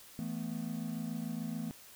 triangle chord, E suspended fourth, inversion none, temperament equal, 164.81 / 220 / 246.9 Hz, E3 / A3 / B3, 0 / 0 / 0 cents, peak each -39 / -37 / -39 dBFS, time 0.19-1.71 s, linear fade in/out 0 ms, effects white hiss -55 dBFS RMS until 1.95 s

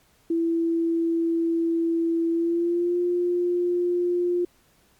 sine tone with pitch glide, 332.6 to 352.4 Hz, E4 to F4, +16 to +16 cents, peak -20 dBFS, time 0.3-4.45 s, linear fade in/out 5 ms, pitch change +100 cents, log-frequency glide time 2.3-2.98 s, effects pink hiss -61 dBFS RMS until 4.99 s + MP3 96 kbps

